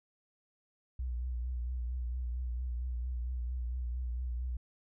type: tone with vibrato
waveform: sine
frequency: 61.3 Hz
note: B1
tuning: 12 cents flat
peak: -33 dBFS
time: 0.99-4.57 s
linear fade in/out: 5 ms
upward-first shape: triangle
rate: 4.4 Hz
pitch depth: 66 cents each way
effects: none